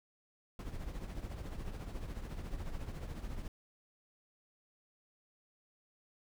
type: noise with tremolo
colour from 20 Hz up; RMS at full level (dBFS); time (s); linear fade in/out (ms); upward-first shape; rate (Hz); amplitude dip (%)
brown; -39; 0.59-3.48; 2; triangle; 14; 65
effects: none